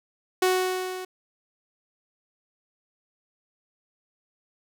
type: tone with level ramp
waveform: sawtooth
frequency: 370 Hz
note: F#4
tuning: in tune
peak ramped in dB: -14 to -30 dBFS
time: 0.42-1.05 s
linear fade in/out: 5 ms
effects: none